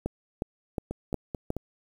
two click trains, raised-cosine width 2 ms, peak -15 / -19 dBFS, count 5 / 4, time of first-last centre 0.06-1.504 / 0.91-1.566 s, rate 2.77 / 4.57 Hz, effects 8-bit

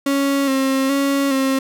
35% pulse tone with vibrato, 272.5 Hz, C#4, 29 cents flat, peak -14 dBFS, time 0.06-1.59 s, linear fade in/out 5 ms, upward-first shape square, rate 1.2 Hz, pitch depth 32 cents each way, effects none

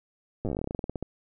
slowing click train, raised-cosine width 2 ms, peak -18 dBFS, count 21, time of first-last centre 0.45-1.026 s, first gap 8 ms, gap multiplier 1.12, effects none

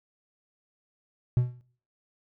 triangle tone with exponential decay, 123.47 Hz, B2, in tune, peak -14 dBFS, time 1.37-1.61 s, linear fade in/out 0 ms, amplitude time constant 52 ms, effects noise-tail reverb RT60 0.5 s tail -21 dB re dry + tanh soft clip ceiling -11 dBFS

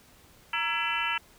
harmonic tone with a mistuned harmonic, 334.9 Hz, E4, 27 cents sharp, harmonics 3 / 4 / 5 / 6 / 7 / 8 / 9, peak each -34 / -33 / -35 / -37 / -35 / -32 / -35 dBFS, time 0.53-1.18 s, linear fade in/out 5 ms, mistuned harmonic 3, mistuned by -120 cents, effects pink hiss -57 dBFS RMS until 1.38 s

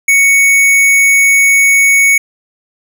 square tone, 2224 Hz, C#7, 5 cents sharp, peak -6 dBFS, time 0.08-2.18 s, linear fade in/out 5 ms, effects none

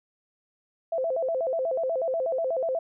sine tone with vibrato, 587.3 Hz, D5, in tune, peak -24 dBFS, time 0.92-2.79 s, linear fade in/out 5 ms, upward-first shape square, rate 8.2 Hz, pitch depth 210 cents each way, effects none

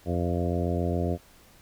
harmonic tone with a mistuned harmonic, 87.31 Hz, F2, in tune, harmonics 1 / 2 / 3 / 4 / 5 / 6 / 7 / 8, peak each -28 / -31 / -33 / -34 / -35 / -36 / -36 / -37 dBFS, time 0.05-1.18 s, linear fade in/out 50 ms, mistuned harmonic 8, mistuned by -16 cents, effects pink hiss -56 dBFS RMS until 1.61 s

